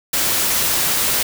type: noise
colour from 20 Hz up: white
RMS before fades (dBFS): -18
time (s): 0.13-1.23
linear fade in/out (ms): 5
effects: none